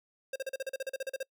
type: tone bursts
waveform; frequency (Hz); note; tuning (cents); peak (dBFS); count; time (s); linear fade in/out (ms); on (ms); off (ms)
square; 534; C5; +35; -33; 14; 0.33-1.23; 5; 29; 38
effects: noise-tail reverb RT60 0.1 s tail -26 dB re dry